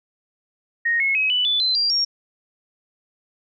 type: tone with pitch steps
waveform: sine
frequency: 1864.7 / 2179 / 2547 / 2977 / 3480 / 4067 / 4753 / 5556 Hz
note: A#6 / C#7 / D#7 / F#7 / A7 / C8 / D8 / F8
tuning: 0 / -30 / +40 / +10 / -20 / -50 / +20 / -10 cents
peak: -17 dBFS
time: 0.85-2.05 s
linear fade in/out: 10 ms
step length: 150 ms
effects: none